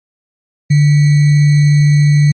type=tone with sample-and-hold; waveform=sine; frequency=146.83 Hz; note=D3; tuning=in tune; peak=-5 dBFS; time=0.7-2.32 s; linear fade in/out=10 ms; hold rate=2100 Hz; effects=MP3 32 kbps